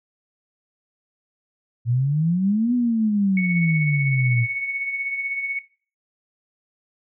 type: exponential two-way sweep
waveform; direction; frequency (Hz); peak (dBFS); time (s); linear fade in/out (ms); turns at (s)
sine; up then down; 114.8 to 248.9 to 114.8; -17; 1.85-4.47; 50; 2.74
type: tone with tremolo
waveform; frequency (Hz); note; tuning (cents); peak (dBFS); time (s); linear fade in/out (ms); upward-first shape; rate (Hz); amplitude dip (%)
sine; 2217; C#7; 0; -21; 3.37-5.59; 2; triangle; 16; 60
effects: noise-tail reverb RT60 0.4 s tail -18 dB re dry